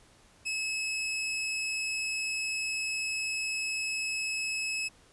sawtooth tone, 2584 Hz, E7, 35 cents flat, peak -27 dBFS, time 0.45-4.89 s, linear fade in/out 20 ms, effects pink hiss -60 dBFS RMS until 5.12 s + resampled to 24000 Hz

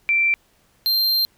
sine / square tone pair in turn, 2348 / 4166 Hz, D7 / C8, -1 / -8 cents, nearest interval minor seventh, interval 993 cents, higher second, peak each -15 / -17 dBFS, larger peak first, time 0.09-0.34 / 0.86-1.25 s, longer second, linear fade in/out 0 ms, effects pink hiss -60 dBFS RMS until 1.37 s

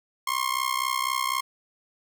sawtooth tone with amplitude modulation, 1069 Hz, C6, 37 cents sharp, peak -17 dBFS, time 0.27-1.41 s, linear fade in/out 5 ms, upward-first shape sine, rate 64 Hz, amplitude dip 90%, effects none

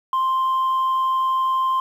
sine tone, 1048 Hz, C6, 2 cents sharp, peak -15 dBFS, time 0.13-1.8 s, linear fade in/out 2 ms, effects tanh soft clip ceiling -16 dBFS + 8-bit

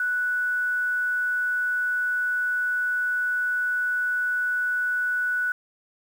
sine tone, 1480 Hz, F#6, in tune, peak -22 dBFS, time 0-5.52 s, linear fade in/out 2 ms, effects 8-bit

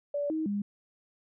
sine tone with pitch steps, 577 / 315.6 / 203.4 Hz, D5 / D#4 / G#3, -31 / +25 / -36 cents, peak -28 dBFS, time 0.14-0.62 s, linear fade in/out 5 ms, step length 160 ms, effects none

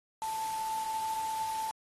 sine tone in noise, 880 Hz, A5, in tune, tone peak -32 dBFS, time 0.22-1.71 s, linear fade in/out 0 ms, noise white, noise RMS -44 dBFS, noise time 0.22-1.71 s, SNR +9 dB, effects AAC 32 kbps

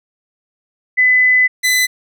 sine / sawtooth tone pair in turn, 2008 / 2008 Hz, B6 / B6, +28 / +28 cents, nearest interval unison, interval 0 cents, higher neither, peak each -8 dBFS, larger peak neither, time 0.97-1.48 / 1.63-1.87 s, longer first, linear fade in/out 20 ms, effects none

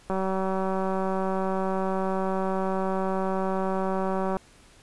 click train, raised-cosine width 1 ms, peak -15 dBFS, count 812, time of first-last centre 0.1-4.368 s, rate 190 Hz, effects pink hiss -55 dBFS RMS until 4.82 s + resampled to 24000 Hz

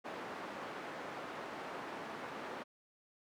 white band-pass noise, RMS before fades -45 dBFS, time 0.04-2.64 s, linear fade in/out 20 ms, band 210 to 1200 Hz, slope 12 dB/octave, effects none

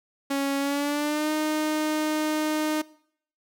sawtooth tone with pitch glide, 277.2 to 307.6 Hz, C#4 to D#4, 0 to -20 cents, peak -20 dBFS, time 0.3-2.82 s, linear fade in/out 10 ms, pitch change +180 cents, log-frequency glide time 0.58-1.31 s, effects noise-tail reverb RT60 0.6 s tail -20 dB re dry

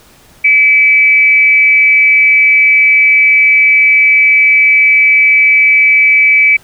sine tone with frequency modulation, 2300 Hz, D7, 37 cents flat, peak -4 dBFS, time 0.44-6.57 s, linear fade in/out 10 ms, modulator 246 Hz, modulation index 0.32, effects pink hiss -43 dBFS RMS until 6.63 s

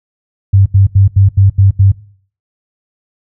sine tone bursts, 98 Hz, G2, in tune, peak -3 dBFS, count 7, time 0.53-1.92 s, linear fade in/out 10 ms, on 130 ms, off 80 ms, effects noise-tail reverb RT60 0.5 s tail -20 dB re dry

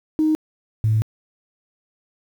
sine tone pair in turn, 311.1 / 109.39 Hz, D#4 / A2, 0 / -10 cents, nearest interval octave + tritone, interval 1810 cents, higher first, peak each -14 dBFS, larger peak neither, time 0.19-0.35 / 0.84-1.02 s, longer second, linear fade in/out 0 ms, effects tanh soft clip ceiling -10 dBFS + 8-bit

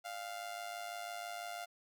sawtooth tone with amplitude modulation, 698.5 Hz, F5, in tune, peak -35 dBFS, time 0.04-1.66 s, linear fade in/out 20 ms, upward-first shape sine, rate 106 Hz, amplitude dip 65%, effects none

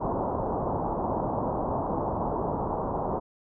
white low-pass noise, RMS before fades -29 dBFS, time 0-3.2 s, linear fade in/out 20 ms, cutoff 1000 Hz, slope 48 dB/octave, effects none

